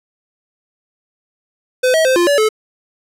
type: tone with pitch steps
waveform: square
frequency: 508 / 641 / 519 / 348.4 / 573 / 433 Hz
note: B4 / E5 / C5 / F4 / D5 / A4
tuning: +49 / -49 / -14 / -4 / -43 / -28 cents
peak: -11 dBFS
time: 1.83-2.49 s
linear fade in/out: 10 ms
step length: 110 ms
effects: low-pass 12000 Hz 12 dB/octave